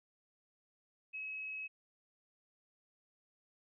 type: tone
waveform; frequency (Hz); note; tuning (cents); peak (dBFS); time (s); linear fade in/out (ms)
sine; 2564; E7; -49; -40; 1.13-1.68; 20
effects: none